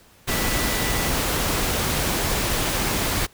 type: tone in noise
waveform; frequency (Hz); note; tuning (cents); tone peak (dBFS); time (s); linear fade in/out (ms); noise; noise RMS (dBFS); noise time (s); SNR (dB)
sine; 1974; B6; -1; -31; 0.29-1.1; 20; pink; -23; 0.27-3.27; -11
effects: pink hiss -53 dBFS RMS until 3.33 s